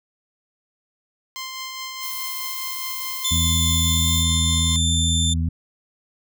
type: tone with tremolo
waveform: 10% pulse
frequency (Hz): 1046.5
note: C6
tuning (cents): 0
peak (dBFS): -20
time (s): 1.36-4.76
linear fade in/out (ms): 0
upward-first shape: triangle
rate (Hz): 4.8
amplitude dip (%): 35
type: noise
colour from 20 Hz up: violet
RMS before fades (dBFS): -31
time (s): 2-4.25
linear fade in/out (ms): 50
type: tone with pitch glide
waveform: 25% pulse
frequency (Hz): 3520 to 3557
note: A7 to A7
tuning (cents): 0 to +18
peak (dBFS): -16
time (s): 3.24-5.34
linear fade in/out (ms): 10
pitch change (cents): +18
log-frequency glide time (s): 3.82-4.09
type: harmonic tone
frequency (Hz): 82.41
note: E2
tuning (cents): 0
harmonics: 1 / 2 / 3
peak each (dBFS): -20 / -26 / -30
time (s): 3.31-5.49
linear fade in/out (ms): 5
effects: none